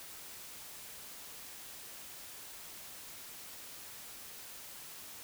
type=silence; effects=white hiss -49 dBFS RMS until 5.23 s